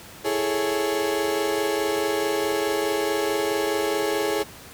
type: chord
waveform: 35% pulse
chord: A major seventh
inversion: second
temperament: equal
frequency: 329.6 / 415.3 / 440 / 554.4 Hz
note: E4 / G#4 / A4 / C#5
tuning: 0 / 0 / 0 / 0 cents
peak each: -28 / -23 / -28 / -28 dBFS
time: 0.24-4.44 s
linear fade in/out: 20 ms
effects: pink hiss -43 dBFS RMS until 4.73 s + high-pass 60 Hz 12 dB/octave